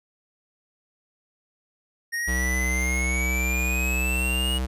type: exponential sweep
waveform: square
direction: up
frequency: 1851 to 2905 Hz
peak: -26 dBFS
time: 2.12-4.59 s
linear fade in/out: 20 ms
type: tone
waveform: square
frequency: 63.9 Hz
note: C2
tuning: 40 cents flat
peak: -25 dBFS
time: 2.27-4.67 s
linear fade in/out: 20 ms
effects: resampled to 32000 Hz